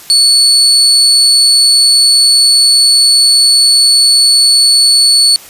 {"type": "tone", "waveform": "35% pulse", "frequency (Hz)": 4435, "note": "C#8", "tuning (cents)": 0, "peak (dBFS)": -3, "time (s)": [0.1, 5.36], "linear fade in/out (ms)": 0, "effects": ["white hiss -34 dBFS RMS until 5.49 s", "resampled to 32000 Hz"]}